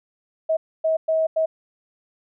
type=tone bursts at uneven times; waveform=sine; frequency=640 Hz; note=D#5; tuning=49 cents sharp; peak=-17 dBFS; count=4; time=0.49-0.57 / 0.84-0.97 / 1.08-1.27 / 1.36-1.46 s; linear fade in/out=10 ms; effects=none